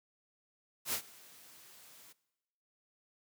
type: noise with ADSR envelope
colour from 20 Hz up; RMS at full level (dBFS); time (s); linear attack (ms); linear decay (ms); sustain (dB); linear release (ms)
white; -33; 0.85-2.13; 79; 85; -24; 11
effects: noise-tail reverb RT60 1.0 s tail -20 dB re dry + high-pass 100 Hz 12 dB/octave